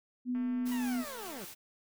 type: tone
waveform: sine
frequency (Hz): 248.4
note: B3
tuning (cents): +10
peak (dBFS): -30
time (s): 0.25-1.05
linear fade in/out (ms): 50
type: click train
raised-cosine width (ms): 0.5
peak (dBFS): -39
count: 241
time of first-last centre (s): 0.35-1.417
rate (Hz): 225
type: noise with tremolo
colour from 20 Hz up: white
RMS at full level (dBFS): -46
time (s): 0.65-1.55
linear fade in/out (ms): 20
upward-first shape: triangle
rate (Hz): 5.3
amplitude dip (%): 35
type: linear sweep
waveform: 20% pulse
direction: down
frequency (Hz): 987.8 to 164.81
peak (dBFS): -37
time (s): 0.71-1.45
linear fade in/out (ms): 10
effects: none